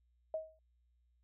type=tone with exponential decay; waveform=sine; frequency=634 Hz; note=D#5; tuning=32 cents sharp; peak=-32 dBFS; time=0.34-0.59 s; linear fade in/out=2 ms; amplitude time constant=53 ms; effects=added 60 Hz sine -70 dBFS peak until 1.23 s